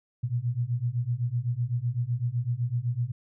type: beating tone pair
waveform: sine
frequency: 116.8 / 124.7 Hz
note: A#2 / B2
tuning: +4 / +17 cents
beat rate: 7.9 Hz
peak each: -29 / -28 dBFS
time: 0.23-3.12 s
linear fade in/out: 10 ms
effects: none